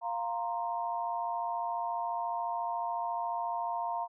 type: chord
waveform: sine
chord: F suspended fourth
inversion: none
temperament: equal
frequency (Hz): 698.5 / 932.3 / 1046.5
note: F5 / Bb5 / C6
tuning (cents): 0 / 0 / 0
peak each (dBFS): -35 / -34 / -40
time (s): 0.01-4.08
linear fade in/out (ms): 50
effects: none